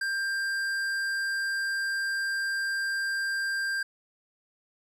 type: tone with tanh clipping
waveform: sine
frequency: 1588 Hz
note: G6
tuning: 22 cents sharp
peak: -29 dBFS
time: 0.01-3.83 s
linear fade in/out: 5 ms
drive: 13 dB
effects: none